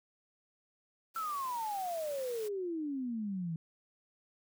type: high-pass noise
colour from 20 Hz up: white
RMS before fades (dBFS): -50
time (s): 1.14-2.49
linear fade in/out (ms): 20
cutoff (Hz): 110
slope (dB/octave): 24
type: exponential sweep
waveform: sine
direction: down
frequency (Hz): 1360 to 158.3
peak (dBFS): -34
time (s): 1.16-3.56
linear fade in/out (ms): 2
effects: none